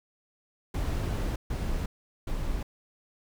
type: noise bursts at uneven times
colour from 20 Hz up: brown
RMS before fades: -30 dBFS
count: 3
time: 0.74-1.36 / 1.5-1.86 / 2.27-2.63 s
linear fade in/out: 5 ms
effects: none